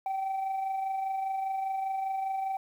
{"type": "tone with amplitude modulation", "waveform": "sine", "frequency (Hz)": 772, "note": "G5", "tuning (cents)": -27, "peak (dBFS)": -25, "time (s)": [0.06, 2.57], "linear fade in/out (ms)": 2, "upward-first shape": "sine", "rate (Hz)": 25, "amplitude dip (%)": 45, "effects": ["tanh soft clip ceiling -27 dBFS", "10-bit"]}